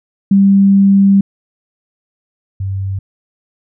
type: tone pair in turn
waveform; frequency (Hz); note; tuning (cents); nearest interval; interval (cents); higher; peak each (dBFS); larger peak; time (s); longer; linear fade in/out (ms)
sine; 196.9 / 96.81; G3 / G2; +8 / -21; octave; 1229; first; -5 / -16; first; 0.31-1.21 / 2.6-2.99; first; 5
effects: none